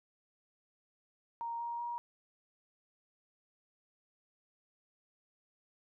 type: tone with pitch steps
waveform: sine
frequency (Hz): 932.3 / 941 / 949.7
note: A#5 / A#5 / A#5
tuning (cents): 0 / +16 / +32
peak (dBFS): -36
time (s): 1.41-1.98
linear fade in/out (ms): 0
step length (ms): 190
effects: none